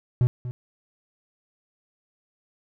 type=tone with echo; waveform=triangle; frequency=123.47 Hz; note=B2; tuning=in tune; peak=-14 dBFS; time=0.21-0.27 s; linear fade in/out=0 ms; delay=240 ms; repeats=1; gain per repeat=-13 dB; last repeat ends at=0.51 s; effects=none